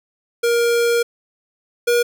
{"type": "tone pair in turn", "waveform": "square", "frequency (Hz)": [470.7, 478.4], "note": ["A#4", "A#4"], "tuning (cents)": [17, 45], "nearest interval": "unison", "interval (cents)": 28, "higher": "second", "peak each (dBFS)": [-15, -14], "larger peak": "second", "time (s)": [[0.43, 1.03], [1.87, 2.03]], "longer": "first", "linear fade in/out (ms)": 10, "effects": []}